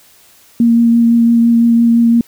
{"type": "tone with vibrato", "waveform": "sine", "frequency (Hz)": 233.1, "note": "A#3", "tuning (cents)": 0, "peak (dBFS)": -6, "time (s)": [0.6, 2.21], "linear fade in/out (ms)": 2, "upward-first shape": "triangle", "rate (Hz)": 5.9, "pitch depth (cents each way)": 15, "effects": ["white hiss -46 dBFS RMS until 2.27 s"]}